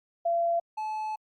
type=tone pair in turn; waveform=sine / triangle; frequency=681 / 863.5 Hz; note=F5 / A5; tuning=-44 / -33 cents; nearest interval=major third; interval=411 cents; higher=second; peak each=-23 / -28 dBFS; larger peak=first; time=0.25-0.6 / 0.77-1.16 s; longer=second; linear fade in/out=10 ms; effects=Opus 48 kbps